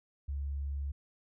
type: tone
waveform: sine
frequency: 70.2 Hz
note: C#2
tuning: 22 cents sharp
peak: -33 dBFS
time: 0.28-0.92 s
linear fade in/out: 10 ms
effects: none